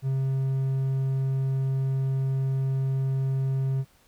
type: tone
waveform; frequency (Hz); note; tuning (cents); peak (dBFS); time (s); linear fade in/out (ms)
triangle; 133.9; C3; +40; -21; 0.02-3.85; 50
effects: pink hiss -61 dBFS RMS until 4.07 s